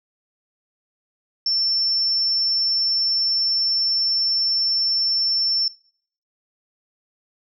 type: tone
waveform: sine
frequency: 5390 Hz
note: E8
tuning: 38 cents sharp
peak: -18 dBFS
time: 1.46-5.68 s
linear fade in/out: 2 ms
effects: noise-tail reverb RT60 0.6 s tail -22 dB re dry